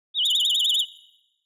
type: tone with vibrato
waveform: sine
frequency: 3328 Hz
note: G#7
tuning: 3 cents sharp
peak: -19 dBFS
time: 0.14-0.86 s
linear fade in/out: 50 ms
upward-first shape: sine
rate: 9.7 Hz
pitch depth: 230 cents each way
type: tone bursts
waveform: sawtooth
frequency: 3520 Hz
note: A7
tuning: in tune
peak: -20 dBFS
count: 12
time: 0.25-0.81 s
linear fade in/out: 5 ms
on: 21 ms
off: 28 ms
effects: noise-tail reverb RT60 0.9 s tail -18 dB re dry + resampled to 32000 Hz